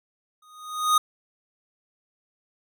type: tone with exponential growth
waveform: square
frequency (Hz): 1241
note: D#6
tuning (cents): -5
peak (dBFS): -15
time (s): 0.42-0.98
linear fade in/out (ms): 5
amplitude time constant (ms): 120
effects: none